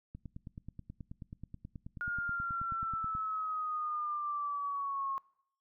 click train, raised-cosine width 5 ms, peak -32 dBFS, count 29, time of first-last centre 0.15-3.151 s, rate 9.33 Hz
sine linear sweep, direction down, 1430 to 1081 Hz, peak -33 dBFS, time 2.01-5.18 s, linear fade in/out 0 ms
effects noise-tail reverb RT60 0.7 s tail -23 dB re dry

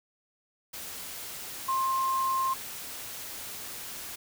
sine tone in noise, 1058 Hz, C6, 19 cents sharp, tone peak -25 dBFS, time 1.68-2.54 s, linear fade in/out 10 ms, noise white, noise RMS -40 dBFS, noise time 0.73-4.16 s, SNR +12 dB, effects none

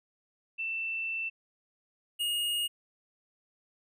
sine / square tone pair in turn, 2671 / 2860 Hz, E7 / F7, +22 / +41 cents, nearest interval minor second, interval 119 cents, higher second, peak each -31 / -29 dBFS, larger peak second, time 0.58-1.3 / 2.19-2.68 s, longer first, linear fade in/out 20 ms, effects none

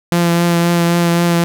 sawtooth tone with vibrato, 171.3 Hz, F3, 33 cents flat, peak -7 dBFS, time 0.12-1.44 s, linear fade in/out 0 ms, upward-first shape triangle, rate 3.8 Hz, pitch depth 18 cents each way, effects none

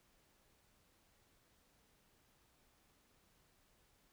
silence, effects pink hiss -73 dBFS RMS until 4.12 s

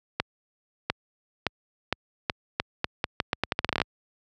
accelerating click train, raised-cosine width 0.3 ms, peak -7 dBFS, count 20, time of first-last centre 0.2-3.817 s, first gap 700 ms, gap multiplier 0.81, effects high-pass 60 Hz 12 dB/octave

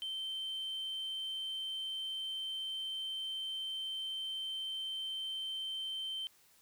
sine tone, 3108 Hz, G7, 16 cents flat, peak -35 dBFS, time 0.02-6.27 s, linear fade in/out 0 ms, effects tanh soft clip ceiling -35 dBFS + white hiss -66 dBFS RMS until 6.61 s

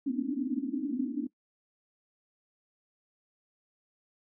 pink band-pass noise, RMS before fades -32 dBFS, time 0.06-1.27 s, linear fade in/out 10 ms, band 240 to 300 Hz, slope 96 dB/octave, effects noise-tail reverb RT60 0.1 s tail -19 dB re dry

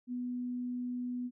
sine tone, 246.9 Hz, B3, in tune, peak -34 dBFS, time 0.07-1.31 s, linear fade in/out 50 ms, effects none

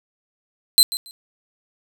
sawtooth tone with echo, 4080 Hz, C8, 44 cents flat, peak -6 dBFS, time 0.78-0.83 s, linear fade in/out 0 ms, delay 140 ms, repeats 2, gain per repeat -15 dB, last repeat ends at 1.11 s, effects none

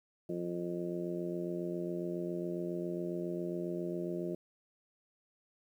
harmonic tone, 87.31 Hz, F2, in tune, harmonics 2 / 3 / 4 / 5 / 6 / 7, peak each -40 / -47 / -37 / -46 / -49 / -44 dBFS, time 0.29-4.35 s, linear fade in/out 5 ms, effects 11-bit

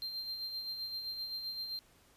triangle tone with tremolo, 4164 Hz, C8, 9 cents flat, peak -35 dBFS, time 0.02-1.79 s, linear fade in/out 0 ms, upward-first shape sine, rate 7.7 Hz, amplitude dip 45%, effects pink hiss -65 dBFS RMS until 2.16 s + resampled to 32000 Hz

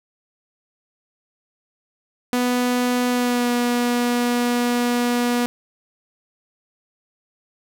sawtooth tone with pitch glide, 246.9 to 242.1 Hz, B3 to B3, 0 to -34 cents, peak -14 dBFS, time 2.33-5.46 s, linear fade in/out 0 ms, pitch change -34 cents, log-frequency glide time 3.09-3.5 s, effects none

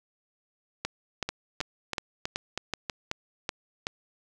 two click trains, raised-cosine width 0.2 ms, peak -13 / -12 dBFS, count 6 / 9, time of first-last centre 1.29-2.898 / 0.85-3.869 s, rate 3.11 / 2.65 Hz, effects none

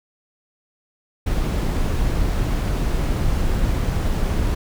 brown noise, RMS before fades -20 dBFS, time 1.26-4.55 s, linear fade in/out 10 ms, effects none

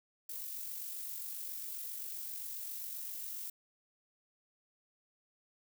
violet noise with amplitude modulation, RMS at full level -41 dBFS, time 0.29-3.5 s, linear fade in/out 5 ms, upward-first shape sine, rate 47.5 Hz, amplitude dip 35%, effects none

